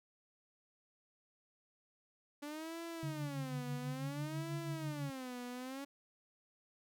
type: tone with vibrato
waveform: sawtooth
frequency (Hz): 286.7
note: D4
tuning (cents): -42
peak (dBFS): -39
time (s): 2.42-5.85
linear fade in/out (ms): 10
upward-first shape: sine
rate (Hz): 0.58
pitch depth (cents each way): 270
type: tone with tremolo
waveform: sine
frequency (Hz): 144.2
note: D3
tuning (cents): -31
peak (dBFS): -37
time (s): 3.03-5.1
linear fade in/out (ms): 0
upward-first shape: sine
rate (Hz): 6.1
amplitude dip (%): 65
effects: none